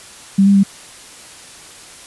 sine tone with pitch steps, 195.5 / 199.3 / 196.6 Hz, G3 / G3 / G3, -4 / +29 / +5 cents, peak -7 dBFS, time 0.38-0.635 s, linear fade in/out 10 ms, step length 85 ms, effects white hiss -38 dBFS RMS until 2.06 s + resampled to 24000 Hz

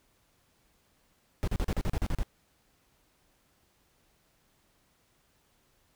brown noise bursts, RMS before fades -28 dBFS, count 10, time 1.43-2.232 s, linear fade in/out 0 ms, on 46 ms, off 38 ms, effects pink hiss -69 dBFS RMS until 5.95 s

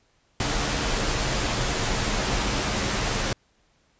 pink noise with comb filter, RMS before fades -25 dBFS, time 0.4-3.33 s, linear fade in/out 2 ms, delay 12 ms, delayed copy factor -0.5, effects pink hiss -65 dBFS RMS until 3.99 s + resampled to 16000 Hz

